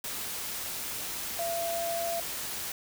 sine tone in noise, 678 Hz, E5, 49 cents sharp, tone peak -30 dBFS, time 1.39-2.2 s, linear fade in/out 2 ms, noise white, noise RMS -36 dBFS, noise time 0.04-2.72 s, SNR +3 dB, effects none

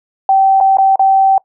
sine tone with dropouts, 774 Hz, G5, 22 cents flat, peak -6 dBFS, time 0.29-1.38 s, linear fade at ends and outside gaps 2 ms, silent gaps 0.603-0.609 / 0.771-0.784 / 0.958-0.994 s, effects noise-tail reverb RT60 0.1 s tail -23 dB re dry

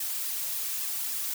blue noise with flanger, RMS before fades -32 dBFS, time 0-1.34 s, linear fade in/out 5 ms, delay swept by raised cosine 1.3 to 4 ms, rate 3.6 Hz, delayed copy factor -0.65, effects none

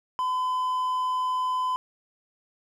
triangle tone, 1014 Hz, B5, 45 cents sharp, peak -22 dBFS, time 0.19-1.76 s, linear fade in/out 0 ms, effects none

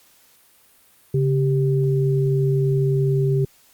sine tone pair together, 138.59 / 392 Hz, C#3 / G4, 0 / 0 cents, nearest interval octave + tritone, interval 1800 cents, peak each -17 / -22 dBFS, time 1.14-3.45 s, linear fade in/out 5 ms, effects white hiss -55 dBFS RMS until 3.73 s + Opus 48 kbps

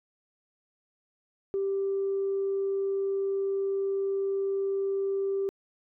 sine tone, 392 Hz, G4, in tune, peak -25 dBFS, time 1.54-5.49 s, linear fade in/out 0 ms, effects tanh soft clip ceiling -21 dBFS

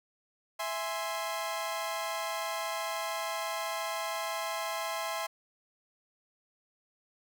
sawtooth chord, E augmented, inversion none, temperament equal, 659.3 / 830.6 / 1046.5 Hz, E5 / G#5 / B#5, 0 / 0 / 0 cents, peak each -33 / -35 / -33 dBFS, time 0.59-5.27 s, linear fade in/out 10 ms, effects none

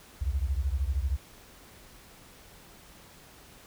sine beating tone pair, 63.2 / 76.2 Hz, B1 / D#2, +41 / -36 cents, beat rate 13 Hz, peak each -28 / -30 dBFS, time 0.21-1.17 s, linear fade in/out 10 ms, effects pink hiss -53 dBFS RMS until 3.66 s

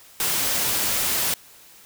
white noise, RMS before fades -23 dBFS, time 0.2-1.34 s, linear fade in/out 2 ms, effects white hiss -49 dBFS RMS until 1.85 s

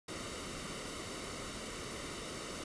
pink noise with comb filter, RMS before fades -43 dBFS, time 0.08-2.64 s, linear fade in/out 5 ms, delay 1.2 ms, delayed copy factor -0.55, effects resampled to 22050 Hz

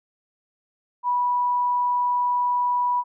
sine tone, 980 Hz, B5, 14 cents flat, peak -19 dBFS, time 1.03-3.04 s, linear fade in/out 50 ms, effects none

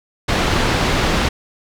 pink low-pass noise, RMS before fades -17 dBFS, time 0.28-1.29 s, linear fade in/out 10 ms, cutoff 4300 Hz, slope 12 dB/octave, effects none

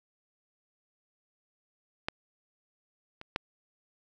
clicks, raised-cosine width 0.3 ms, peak -14 / -27 / -13 dBFS, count 3, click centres 2.085 / 3.214 / 3.361 s, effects none

